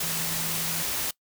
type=tone in noise; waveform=sine; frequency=164.81 Hz; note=E3; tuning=in tune; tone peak=-37 dBFS; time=0.03-0.83 s; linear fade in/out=5 ms; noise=white; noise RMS=-29 dBFS; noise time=0-1.11 s; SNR=-11 dB; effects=noise-tail reverb RT60 0.1 s tail -22 dB re dry